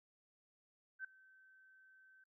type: tone with ADSR envelope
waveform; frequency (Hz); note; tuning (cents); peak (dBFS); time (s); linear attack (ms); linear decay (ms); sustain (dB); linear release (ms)
sine; 1540; G6; -31; -40; 0.99-2.24; 55; 4; -23; 5
effects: noise-tail reverb RT60 0.1 s tail -21 dB re dry